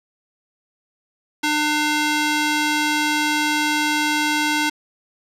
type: tone with band-pass filter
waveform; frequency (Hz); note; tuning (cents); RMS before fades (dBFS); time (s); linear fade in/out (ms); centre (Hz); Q
square; 300; D4; +37; -20; 1.43-4.7; 10; 3000; 0.54
effects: none